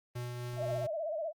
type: tone with tremolo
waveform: square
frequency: 122.1 Hz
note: B2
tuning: 19 cents flat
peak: -36 dBFS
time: 0.15-0.87 s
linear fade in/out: 10 ms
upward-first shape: triangle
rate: 3.9 Hz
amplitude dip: 25%
type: tone with vibrato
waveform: sine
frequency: 633 Hz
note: D#5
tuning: 30 cents sharp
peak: -33 dBFS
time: 0.56-1.33 s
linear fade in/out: 50 ms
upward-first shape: sine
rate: 16 Hz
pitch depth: 110 cents each way
effects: Opus 32 kbps